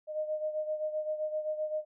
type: beating tone pair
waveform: sine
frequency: 614 / 621.7 Hz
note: D#5 / D#5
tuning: -23 / -2 cents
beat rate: 7.7 Hz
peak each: -32 / -38 dBFS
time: 0.07-1.85 s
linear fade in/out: 50 ms
effects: none